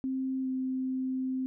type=tone with pitch glide; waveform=sine; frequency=263 to 260 Hz; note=C4 to C4; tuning=+9 to -11 cents; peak=-29 dBFS; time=0.04-1.46 s; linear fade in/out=0 ms; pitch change=-20 cents; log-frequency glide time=0.42-0.47 s; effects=none